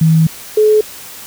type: tone pair in turn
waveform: sine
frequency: 160.7 / 427.9 Hz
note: E3 / A4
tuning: -44 / -48 cents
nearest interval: octave + perfect fourth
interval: 1696 cents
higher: second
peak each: -6 dBFS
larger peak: neither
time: 0.01-0.27 / 0.57-0.81 s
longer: first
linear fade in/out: 5 ms
effects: white hiss -32 dBFS RMS until 1.26 s